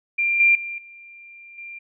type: tone with level steps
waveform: sine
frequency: 2381 Hz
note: D7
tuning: 23 cents sharp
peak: -18 / -12 / -28 / -41 / -34 dBFS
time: 0.18-1.79 s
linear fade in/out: 10 ms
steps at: 0.4 / 0.55 / 0.78 / 1.58 s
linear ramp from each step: 2 ms
effects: none